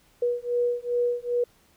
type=beating tone pair; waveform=sine; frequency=482.7 / 485.2 Hz; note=B4 / B4; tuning=-40 / -31 cents; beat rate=2.5 Hz; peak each=-26 / -26 dBFS; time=0.22-1.44 s; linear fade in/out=5 ms; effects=pink hiss -61 dBFS RMS until 1.76 s